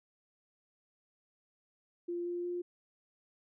sine tone with pitch steps, 347.3 / 349.9 / 352.6 Hz, F4 / F4 / F4, -10 / +3 / +17 cents, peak -34 dBFS, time 2.08-2.62 s, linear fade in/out 10 ms, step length 180 ms, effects none

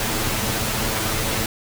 pink noise with comb filter, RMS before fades -23 dBFS, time 0-1.46 s, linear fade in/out 2 ms, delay 9.1 ms, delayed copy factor +0.8, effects none

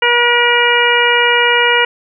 harmonic tone with a mistuned harmonic, 480 Hz, B4, 49 cents flat, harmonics 1 / 2 / 3 / 4 / 5 / 6, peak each -16 / -16 / -16 / -16 / -16 / -16 dBFS, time 0.02-1.85 s, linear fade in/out 5 ms, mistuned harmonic 5, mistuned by -30 cents, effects none

